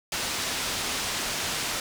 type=low-pass noise; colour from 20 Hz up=white; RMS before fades=-30 dBFS; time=0.12-1.8 s; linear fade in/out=2 ms; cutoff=6300 Hz; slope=12 dB/octave; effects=none